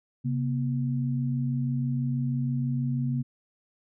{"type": "tone pair together", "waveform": "sine", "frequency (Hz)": [134.6, 240.8], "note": ["C3", "B3"], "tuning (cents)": [49, -44], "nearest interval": "minor seventh", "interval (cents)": 1007, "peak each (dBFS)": [-26, -30], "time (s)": [0.24, 3.23], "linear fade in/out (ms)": 20, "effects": []}